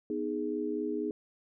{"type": "chord", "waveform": "sine", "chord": "G# minor", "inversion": "first", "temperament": "equal", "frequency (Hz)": [246.9, 311.1, 415.3], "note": ["B3", "D#4", "G#4"], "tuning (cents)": [0, 0, 0], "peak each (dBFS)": [-37, -34, -34], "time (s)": [0.1, 1.11], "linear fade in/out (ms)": 2, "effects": []}